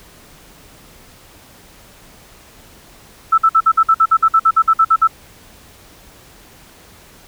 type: tone bursts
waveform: sine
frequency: 1318.5 Hz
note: E6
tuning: in tune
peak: -7 dBFS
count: 16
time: 3.32-5.075 s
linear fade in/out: 10 ms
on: 60 ms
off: 53 ms
effects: pink hiss -44 dBFS RMS until 7.27 s